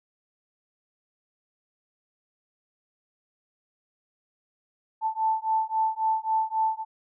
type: beating tone pair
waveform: sine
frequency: 880 / 883.7 Hz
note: A5 / A5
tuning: 0 / +7 cents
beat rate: 3.7 Hz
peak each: -26 dBFS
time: 5.01-6.85 s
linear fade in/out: 50 ms
effects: none